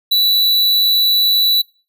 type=tone; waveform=square; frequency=3951 Hz; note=B7; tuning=in tune; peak=-11 dBFS; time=0.11-1.62 s; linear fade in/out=10 ms; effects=noise-tail reverb RT60 0.4 s tail -25 dB re dry